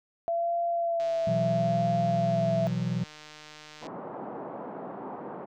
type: tone with vibrato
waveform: sine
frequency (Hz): 674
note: E5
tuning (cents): +38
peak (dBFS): -25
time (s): 0.28-2.67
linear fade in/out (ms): 0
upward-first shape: sine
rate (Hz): 0.74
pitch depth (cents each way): 31
type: click train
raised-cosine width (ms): 0.2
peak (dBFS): -29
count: 437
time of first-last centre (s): 1-3.868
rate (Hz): 152
type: chord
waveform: triangle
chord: B suspended fourth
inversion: none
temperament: just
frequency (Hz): 123.47 / 164.63 / 185.21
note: B2 / E3 / F#3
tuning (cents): 0 / -2 / +2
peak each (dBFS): -29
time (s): 1.27-3.04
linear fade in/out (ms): 5
type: band-pass noise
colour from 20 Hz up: white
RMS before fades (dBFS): -39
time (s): 3.81-5.46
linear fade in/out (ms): 20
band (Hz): 160 to 910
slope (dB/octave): 24
effects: none